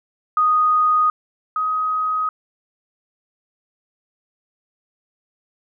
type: tone pair in turn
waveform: sine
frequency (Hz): 1242 / 1259.3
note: D#6 / D#6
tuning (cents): -3 / +20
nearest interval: unison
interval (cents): 23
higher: second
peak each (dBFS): -13 / -18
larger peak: first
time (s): 0.37-1.1 / 1.56-2.29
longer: neither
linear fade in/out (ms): 2
effects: none